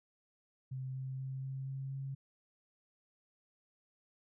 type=tone with pitch steps; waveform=sine; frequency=130.81 / 131.8 / 132.79 / 133.79 / 134.8 / 135.81 Hz; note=C3 / C3 / C3 / C3 / C#3 / C#3; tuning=0 / +13 / +26 / +39 / -48 / -35 cents; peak=-38 dBFS; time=0.71-2.15 s; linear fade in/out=10 ms; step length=240 ms; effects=none